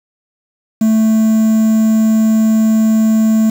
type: tone with quantisation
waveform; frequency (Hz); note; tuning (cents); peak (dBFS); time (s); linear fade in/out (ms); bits
triangle; 220; A3; 0; -6; 0.81-3.5; 5; 5
effects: none